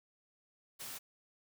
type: noise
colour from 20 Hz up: white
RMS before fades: -45 dBFS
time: 0.79-0.99 s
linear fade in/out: 20 ms
effects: none